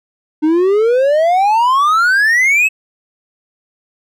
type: exponential sweep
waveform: triangle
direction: up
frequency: 300 to 2637 Hz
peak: -7 dBFS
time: 0.42-2.69 s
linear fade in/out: 20 ms
effects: none